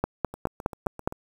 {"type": "two click trains", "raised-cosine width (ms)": 1, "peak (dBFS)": [-23, -9], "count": [7, 6], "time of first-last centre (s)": [[0.34, 1.124], [0.04, 1.075]], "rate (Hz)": [7.65, 4.83], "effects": ["7-bit"]}